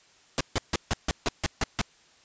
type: noise bursts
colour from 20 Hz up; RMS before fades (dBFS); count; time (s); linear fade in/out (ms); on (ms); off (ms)
pink; -25; 9; 0.38-1.814; 0; 26; 150
effects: white hiss -59 dBFS RMS until 2.24 s + resampled to 16000 Hz